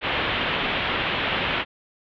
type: low-pass noise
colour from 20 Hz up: white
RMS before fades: -25 dBFS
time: 0.01-1.65 s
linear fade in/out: 50 ms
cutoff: 3400 Hz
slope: 48 dB/octave
effects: none